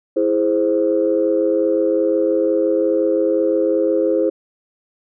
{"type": "chord", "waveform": "sine", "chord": "E augmented", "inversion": "none", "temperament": "equal", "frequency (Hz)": [329.6, 415.3, 523.3], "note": ["E4", "G#4", "B#4"], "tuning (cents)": [0, 0, 0], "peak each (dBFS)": [-18, -19, -17], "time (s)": [0.16, 4.3], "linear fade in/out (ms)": 10, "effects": ["tanh soft clip ceiling -5 dBFS"]}